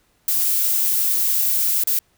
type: noise with dropouts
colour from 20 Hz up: violet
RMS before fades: -19 dBFS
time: 0.28-1.99 s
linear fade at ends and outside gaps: 2 ms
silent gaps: 1.838-1.872 s
effects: pink hiss -62 dBFS RMS until 2.17 s